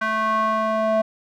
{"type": "tone with band-pass filter sweep", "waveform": "square", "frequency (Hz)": 219.3, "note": "A3", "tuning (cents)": -6, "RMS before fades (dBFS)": -21, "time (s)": [0.01, 1.02], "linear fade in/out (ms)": 10, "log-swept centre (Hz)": [1400, 720], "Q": 3.7, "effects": []}